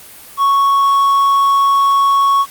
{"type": "tone", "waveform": "triangle", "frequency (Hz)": 1108.7, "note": "C#6", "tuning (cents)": 0, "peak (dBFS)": -7, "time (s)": [0.37, 2.46], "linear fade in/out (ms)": 50, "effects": ["white hiss -37 dBFS RMS until 2.5 s", "Opus 32 kbps"]}